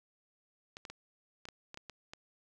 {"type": "clicks", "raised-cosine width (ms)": 0.2, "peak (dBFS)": -28, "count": 9, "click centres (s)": [0.769, 0.852, 0.9, 1.454, 1.487, 1.744, 1.774, 1.897, 2.135], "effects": []}